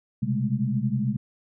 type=tone cluster; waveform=sine; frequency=125.2 / 134.6 / 201.9 / 214.4 Hz; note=B2 / C3 / G#3 / A3; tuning=+24 / +49 / -49 / -45 cents; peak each=-28 dBFS; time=0.22-1.17 s; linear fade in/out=10 ms; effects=none